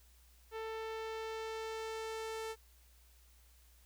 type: tone with low-pass filter sweep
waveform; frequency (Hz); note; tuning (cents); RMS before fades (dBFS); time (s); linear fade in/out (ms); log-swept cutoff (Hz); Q
sawtooth; 443.8; A4; +15; -42; 0.51-2.56; 50; 3000 to 12000; 0.71
effects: added 60 Hz sine -62 dBFS peak until 3.85 s + white hiss -68 dBFS RMS until 3.85 s